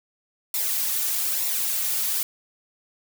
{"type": "noise with flanger", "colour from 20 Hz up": "blue", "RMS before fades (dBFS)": -25, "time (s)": [0.54, 2.23], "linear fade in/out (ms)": 2, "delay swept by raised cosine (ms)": [0.63, 3.13], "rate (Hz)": 1.1, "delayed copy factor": -0.6, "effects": []}